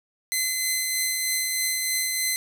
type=tone with tremolo; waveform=10% pulse; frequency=2046 Hz; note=C7; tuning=39 cents flat; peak=-13 dBFS; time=0.32-2.36 s; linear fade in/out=0 ms; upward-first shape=triangle; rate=3.2 Hz; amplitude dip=30%; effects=none